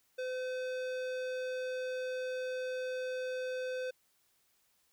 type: tone with tanh clipping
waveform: sine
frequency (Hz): 510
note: C5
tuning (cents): -44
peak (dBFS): -37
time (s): 0.18-3.91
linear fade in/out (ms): 10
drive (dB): 18
effects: white hiss -73 dBFS RMS until 4.92 s